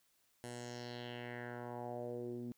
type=tone with low-pass filter sweep; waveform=10% pulse; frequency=121.1 Hz; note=B2; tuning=34 cents flat; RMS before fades=-45 dBFS; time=0.44-2.52 s; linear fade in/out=0 ms; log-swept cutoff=10000 to 250 Hz; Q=3.1; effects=white hiss -75 dBFS RMS until 2.57 s